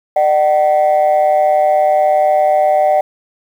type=tone pair together; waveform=sine; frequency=602 / 758.6 Hz; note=D5 / F#5; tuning=+43 / +43 cents; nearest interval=major third; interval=400 cents; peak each=-10 dBFS; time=0.16-3.01 s; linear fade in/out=5 ms; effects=tanh soft clip ceiling -5 dBFS + 7-bit